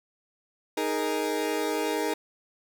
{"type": "chord", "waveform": "30% pulse", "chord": "D# suspended fourth", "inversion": "none", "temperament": "equal", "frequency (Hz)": [311.1, 415.3, 466.2], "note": ["D#4", "G#4", "A#4"], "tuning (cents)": [0, 0, 0], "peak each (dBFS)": -28, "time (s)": [0.77, 2.14], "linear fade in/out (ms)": 5, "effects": []}